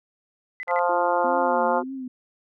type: tone bursts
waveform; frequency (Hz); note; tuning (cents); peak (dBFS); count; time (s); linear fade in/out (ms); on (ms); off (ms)
sine; 2015; B6; +34; -30; 3; 0.6-0.791; 0; 31; 49
type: harmonic tone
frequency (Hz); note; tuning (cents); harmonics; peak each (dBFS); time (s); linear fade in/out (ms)
175.3; F3; +7; 3 / 4 / 5 / 6 / 7 / 8; -24 / -26 / -24 / -28 / -31 / -32; 0.67-1.83; 50
type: tone with pitch glide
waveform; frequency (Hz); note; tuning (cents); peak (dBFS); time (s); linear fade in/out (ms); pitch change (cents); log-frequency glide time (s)
sine; 346.4 to 367; F4 to F#4; -14 to -14; -31; 0.89-1.84; 5; +100; 1.38-1.57
type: tone with vibrato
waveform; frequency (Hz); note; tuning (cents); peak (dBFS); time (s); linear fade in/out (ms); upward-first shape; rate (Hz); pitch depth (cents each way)
sine; 250; B3; +21; -30; 1.24-2.08; 5; triangle; 1.8; 140
effects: none